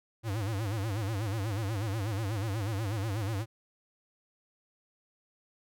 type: tone with vibrato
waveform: square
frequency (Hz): 104.9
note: G#2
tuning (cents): +18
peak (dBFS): -31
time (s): 0.23-3.46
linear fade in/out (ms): 50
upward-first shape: sine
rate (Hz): 8.2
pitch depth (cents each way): 170
effects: none